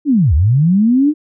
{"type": "linear two-way sweep", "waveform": "sine", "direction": "down then up", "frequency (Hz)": [310.9, 67.4, 310.9], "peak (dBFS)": -8, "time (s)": [0.05, 1.14], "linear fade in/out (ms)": 50, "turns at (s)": 0.34, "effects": []}